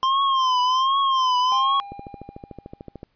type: tone with vibrato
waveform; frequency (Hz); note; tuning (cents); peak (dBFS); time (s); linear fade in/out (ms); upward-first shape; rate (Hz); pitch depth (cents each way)
square; 1046.5; C6; 0; -18; 0.03-1.8; 0; triangle; 1.3; 100
type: tone with exponential decay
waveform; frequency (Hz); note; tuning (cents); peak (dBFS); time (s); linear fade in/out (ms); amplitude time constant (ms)
triangle; 804; G5; +44; -24; 1.52-3.04; 0; 330
type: click train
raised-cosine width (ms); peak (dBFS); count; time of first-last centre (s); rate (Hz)
2; -22; 16; 1.92-3.031; 13.5
effects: pink hiss -69 dBFS RMS until 3.15 s + resampled to 11025 Hz